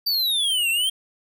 square exponential two-way sweep, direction down then up, 4679 to 2670 to 3207 Hz, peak -20 dBFS, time 0.06-0.9 s, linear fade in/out 10 ms, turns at 0.7 s, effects none

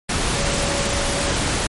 sine tone in noise, 564 Hz, C#5, 30 cents sharp, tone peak -28 dBFS, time 0.35-1.33 s, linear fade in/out 5 ms, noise pink, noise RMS -21 dBFS, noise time 0.09-1.67 s, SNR -10 dB, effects MP3 48 kbps

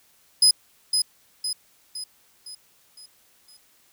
30% pulse tone with echo, 5030 Hz, D#8, 18 cents sharp, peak -9 dBFS, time 0.42-0.51 s, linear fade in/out 5 ms, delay 510 ms, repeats 6, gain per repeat -6 dB, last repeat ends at 3.57 s, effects white hiss -60 dBFS RMS until 3.92 s

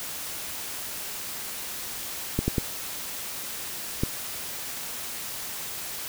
clicks, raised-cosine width 3 ms, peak -10 dBFS, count 4, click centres 2.39 / 2.48 / 2.582 / 4.035 s, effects white hiss -35 dBFS RMS until 6.08 s

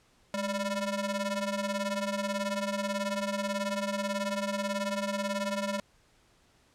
sawtooth ring-modulated tone, 396.3 Hz, G4, 19 cents sharp, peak -23 dBFS, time 0.34-5.8 s, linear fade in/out 2 ms, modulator 189 Hz, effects pink hiss -65 dBFS RMS until 6.74 s + low-pass 9000 Hz 12 dB/octave

